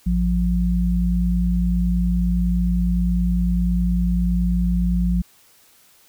sine tone pair together, 55.91 / 177.5 Hz, A1 / F3, +28 / +28 cents, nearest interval octave + minor sixth, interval 2000 cents, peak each -19 dBFS, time 0.06-5.22 s, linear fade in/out 10 ms, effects white hiss -54 dBFS RMS until 6.08 s

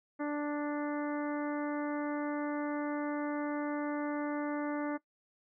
harmonic tone, 293.8 Hz, D4, 1 cent sharp, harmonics 1 / 2 / 3 / 4 / 5 / 6 / 7, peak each -33 / -39 / -43 / -45 / -47 / -49 / -50 dBFS, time 0.19-4.98 s, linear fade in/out 20 ms, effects noise-tail reverb RT60 0.1 s tail -19 dB re dry

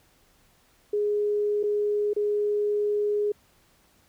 sine tone with dropouts, 415.3 Hz, G#4, in tune, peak -22 dBFS, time 0.93-3.32 s, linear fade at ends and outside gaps 5 ms, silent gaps 1.631-1.636 / 2.134-2.163 s, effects pink hiss -62 dBFS RMS until 4.08 s

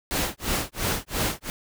pink noise with tremolo, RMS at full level -24 dBFS, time 0.11-1.5 s, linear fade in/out 0 ms, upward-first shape sine, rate 2.9 Hz, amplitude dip 100%, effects none

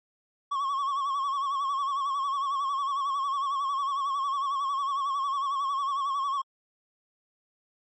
triangle tone with vibrato, 1105 Hz, C#6, 6 cents flat, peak -24 dBFS, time 0.51-6.42 s, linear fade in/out 10 ms, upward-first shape sine, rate 11 Hz, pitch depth 70 cents each way, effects MP3 32 kbps

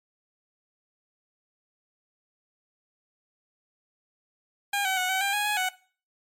15% pulse tone with pitch steps, 807 / 759 / 736 / 758 / 796 / 829 / 837 / 743 Hz, G#5 / F#5 / F#5 / F#5 / G5 / G#5 / G#5 / F#5, -50 / +44 / -9 / +42 / +26 / -3 / +13 / +7 cents, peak -18 dBFS, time 4.73-5.69 s, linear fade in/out 5 ms, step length 120 ms, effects noise-tail reverb RT60 0.4 s tail -19 dB re dry + MP3 64 kbps

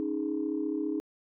sine chord, C# suspended second, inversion none, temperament just, 277.2 / 311.8 / 415.8 Hz, C#4 / D#4 / G#4, 0 / +4 / +2 cents, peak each -34 / -30 / -35 dBFS, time 0-1 s, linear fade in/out 0 ms, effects tanh soft clip ceiling -20 dBFS

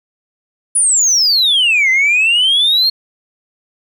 sine exponential two-way sweep, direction down then up, 10000 to 2032 to 4308 Hz, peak -7 dBFS, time 0.75-2.9 s, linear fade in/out 10 ms, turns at 1.9 s, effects tanh soft clip ceiling -7 dBFS + 8-bit

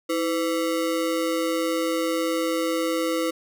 square ring-modulated tone, 415.3 Hz, G#4, in tune, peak -20 dBFS, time 0.09-3.31 s, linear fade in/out 10 ms, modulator 90.8 Hz, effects none

